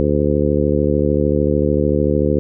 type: harmonic tone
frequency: 73.42 Hz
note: D2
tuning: in tune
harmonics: 1 / 2 / 3 / 4 / 5 / 6 / 7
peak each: -21 / -21 / -21 / -21 / -21 / -21 / -21 dBFS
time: 0-2.39 s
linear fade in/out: 0 ms
effects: none